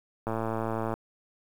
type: click train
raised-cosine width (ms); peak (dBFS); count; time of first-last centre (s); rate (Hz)
1; -17; 76; 0.27-0.94; 112
effects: 8-bit